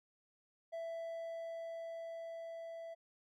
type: tone with level ramp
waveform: triangle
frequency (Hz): 663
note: E5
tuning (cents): +10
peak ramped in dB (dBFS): -38 to -43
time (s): 0.72-2.95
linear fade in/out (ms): 20
effects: none